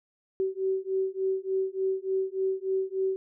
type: beating tone pair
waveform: sine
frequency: 380 / 383.4 Hz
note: F#4 / G4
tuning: +46 / -38 cents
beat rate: 3.4 Hz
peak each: -29 dBFS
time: 0.4-3.16 s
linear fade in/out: 0 ms
effects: none